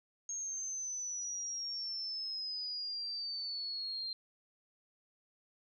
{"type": "exponential sweep", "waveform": "sine", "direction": "down", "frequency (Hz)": [6530, 4158], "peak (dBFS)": -37, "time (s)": [0.29, 4.13], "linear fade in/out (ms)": 2, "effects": []}